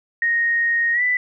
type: tone with pitch glide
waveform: sine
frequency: 1864.7 to 1987 Hz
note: A#6 to B6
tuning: 0 to +10 cents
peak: -16 dBFS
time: 0.22-1.17 s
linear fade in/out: 2 ms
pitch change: +110 cents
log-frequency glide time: 0.93-1.02 s
effects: none